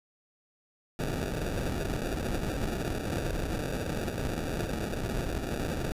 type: noise with sample-and-hold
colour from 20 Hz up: pink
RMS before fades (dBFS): -32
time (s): 0.99-5.92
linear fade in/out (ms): 2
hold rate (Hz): 1050
effects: resampled to 32000 Hz